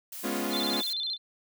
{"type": "noise", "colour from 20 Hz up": "blue", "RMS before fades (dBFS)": -40, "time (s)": [0.12, 0.93], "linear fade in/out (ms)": 5}
{"type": "chord", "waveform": "sawtooth", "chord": "C# dominant seventh", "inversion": "second", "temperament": "equal", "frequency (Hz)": [207.7, 246.9, 277.2, 349.2], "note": ["G#3", "B3", "C#4", "E#4"], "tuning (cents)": [0, 0, 0, 0], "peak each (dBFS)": -31, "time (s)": [0.23, 0.82], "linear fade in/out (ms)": 20}
{"type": "tone with vibrato", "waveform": "sine", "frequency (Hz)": 3832, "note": "A#7", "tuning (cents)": 47, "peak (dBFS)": -29, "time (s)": [0.5, 1.18], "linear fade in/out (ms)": 50, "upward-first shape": "square", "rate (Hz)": 15, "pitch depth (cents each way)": 140}
{"effects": []}